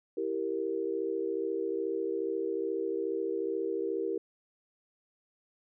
sine chord, E diminished, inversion none, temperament equal, 329.6 / 392 / 466.2 Hz, E4 / G4 / Bb4, 0 / 0 / 0 cents, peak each -36 / -33 / -34 dBFS, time 0.17-4.18 s, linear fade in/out 5 ms, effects none

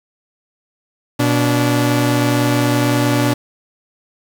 sawtooth tone pair together, 121.68 / 289.4 Hz, B2 / D4, -25 / -25 cents, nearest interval octave + minor third, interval 1500 cents, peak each -12 dBFS, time 1.19-3.34 s, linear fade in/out 10 ms, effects 7-bit

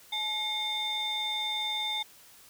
sine tone cluster, 856 / 2151 / 3595 Hz, A5 / C7 / A7, -48 / +47 / +36 cents, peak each -35 / -36 / -29 dBFS, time 0.12-2.03 s, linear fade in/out 10 ms, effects tanh soft clip ceiling -25 dBFS + white hiss -55 dBFS RMS until 2.49 s

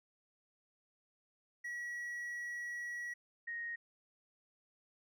triangle / sine tone pair in turn, 1924 / 1869.2 Hz, B6 / A#6, -46 / +4 cents, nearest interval minor second, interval 50 cents, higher first, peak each -38 / -39 dBFS, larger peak first, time 1.64-3.14 / 3.47-3.76 s, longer first, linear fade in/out 10 ms, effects none

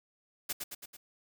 white noise with echo, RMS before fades -34 dBFS, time 0.49-0.53 s, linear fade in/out 10 ms, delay 110 ms, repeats 4, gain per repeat -4 dB, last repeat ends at 0.97 s, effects none

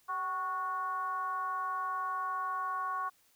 sine tone with frequency modulation, 1108.7 Hz, C#6, in tune, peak -32 dBFS, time 0.08-3.1 s, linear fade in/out 20 ms, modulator 353 Hz, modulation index 0.65, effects white hiss -68 dBFS RMS until 3.35 s

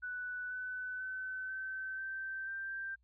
sine tone with pitch steps, 1486 / 1503.3 / 1520.7 / 1538.4 / 1556.3 / 1574.4 Hz, F#6 / F#6 / F#6 / G6 / G6 / G6, +7 / +27 / +47 / -33 / -13 / +7 cents, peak -38 dBFS, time 0.02-2.96 s, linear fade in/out 20 ms, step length 490 ms, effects added 60 Hz sine -69 dBFS peak until 3.03 s

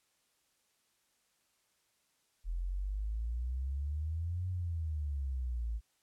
sine exponential two-way sweep, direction up then down, 41.2 to 92.5 to 53.9 Hz, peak -33 dBFS, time 2.44-5.81 s, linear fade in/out 50 ms, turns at 4.49 s, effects white hiss -75 dBFS RMS until 6.02 s + low-pass 11000 Hz 12 dB/octave

